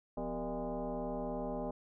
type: tone with frequency modulation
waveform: sine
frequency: 174.61 Hz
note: F3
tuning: in tune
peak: -35 dBFS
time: 0.17-1.71 s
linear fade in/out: 5 ms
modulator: 213 Hz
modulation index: 3.1
effects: none